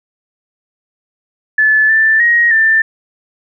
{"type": "tone with pitch steps", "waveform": "sine", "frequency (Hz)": [1734, 1769, 1884, 1781], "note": ["A6", "A6", "A#6", "A6"], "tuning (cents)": [-26, 9, 18, 21], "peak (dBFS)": -7, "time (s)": [1.58, 2.82], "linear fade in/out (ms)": 5, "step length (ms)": 310, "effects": []}